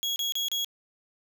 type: tone bursts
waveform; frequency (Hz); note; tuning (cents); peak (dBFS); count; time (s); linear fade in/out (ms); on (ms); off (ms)
35% pulse; 3322; G#7; 0; -25; 4; 0.03-0.646; 0; 130; 32
effects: none